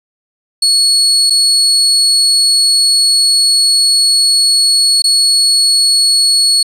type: tone with dropouts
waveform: 35% pulse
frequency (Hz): 4369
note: C#8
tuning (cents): -26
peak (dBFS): -6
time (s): 0.62-6.63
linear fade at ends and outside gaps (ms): 5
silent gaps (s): 1.299-1.304 / 5.021-5.04
effects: resampled to 32000 Hz